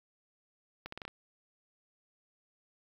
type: accelerating click train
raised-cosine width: 0.3 ms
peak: -25 dBFS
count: 6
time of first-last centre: 0.86-1.079 s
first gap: 64 ms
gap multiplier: 0.81
effects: 9-bit